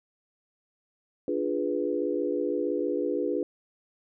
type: chord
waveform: sine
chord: D diminished seventh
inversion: none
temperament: equal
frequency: 293.7 / 349.2 / 415.3 / 493.9 Hz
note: D4 / F4 / Ab4 / Cb5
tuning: 0 / 0 / 0 / 0 cents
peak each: -31 dBFS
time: 1.28-3.43 s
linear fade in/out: 2 ms
effects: none